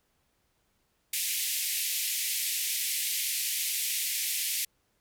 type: band-pass noise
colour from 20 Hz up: white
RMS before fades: -31 dBFS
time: 1.13-4.65 s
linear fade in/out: 5 ms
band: 2000 to 15000 Hz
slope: 48 dB/octave
effects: pink hiss -73 dBFS RMS until 5 s